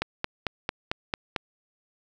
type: click train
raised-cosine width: 0.3 ms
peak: -10 dBFS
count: 7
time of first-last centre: 0.02-1.362 s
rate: 4.47 Hz
effects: none